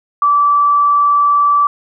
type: tone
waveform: sine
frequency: 1159 Hz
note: D6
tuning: 23 cents flat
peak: -8 dBFS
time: 0.22-1.67 s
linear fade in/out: 2 ms
effects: none